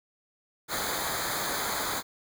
pink noise with comb filter, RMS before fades -31 dBFS, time 0.68-2.03 s, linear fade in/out 50 ms, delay 0.36 ms, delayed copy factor -0.85, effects none

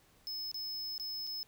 square tone with dropouts, 5200 Hz, E8, 24 cents flat, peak -38 dBFS, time 0.27-1.43 s, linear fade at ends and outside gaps 0 ms, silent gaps 0.515-0.544 / 0.979-0.998 / 1.268-1.273 s, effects pink hiss -66 dBFS RMS until 1.47 s

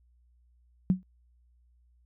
sine tone with exponential decay, 185.2 Hz, F#3, 2 cents sharp, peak -16 dBFS, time 0.9-1.03 s, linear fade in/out 0 ms, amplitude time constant 27 ms, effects added 60 Hz sine -61 dBFS peak until 2.05 s

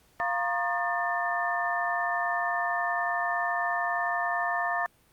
sine tone cluster, 698 / 945 / 1084 / 1215 / 1782 Hz, F5 / A#5 / C#6 / D#6 / A6, -1 / +23 / -39 / -42 / +22 cents, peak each -30 / -34 / -35 / -35 / -30 dBFS, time 0.2-4.86 s, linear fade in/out 0 ms, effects pink hiss -63 dBFS RMS until 5.12 s + Opus 48 kbps

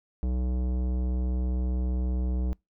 sine tone with tanh clipping, 62.4 Hz, B1, 19 cents sharp, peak -27 dBFS, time 0.23-2.53 s, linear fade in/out 0 ms, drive 16 dB, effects noise-tail reverb RT60 0.2 s tail -26 dB re dry

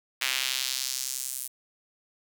sawtooth tone with high-pass filter sweep, 130.81 Hz, C3, in tune, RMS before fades -31 dBFS, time 0.21-1.48 s, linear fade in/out 10 ms, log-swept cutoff 2300 to 10000 Hz, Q 1.4, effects none

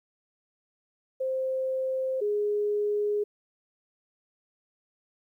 sine tone pair in turn, 523.3 / 415.3 Hz, C5 / G#4, 0 / 0 cents, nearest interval major third, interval 400 cents, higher first, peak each -26 / -24 dBFS, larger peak second, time 1.2-2.21 / 2.21-3.24 s, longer second, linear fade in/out 10 ms, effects 11-bit

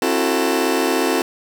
sawtooth chord, F# half-diminished seventh, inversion second, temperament just, 266.4 / 333 / 370 / 444 Hz, C4 / E4 / F#4 / A4, +31 / +18 / 0 / +16 cents, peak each -18 dBFS, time 0.02-1.22 s, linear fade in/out 2 ms, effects 8-bit

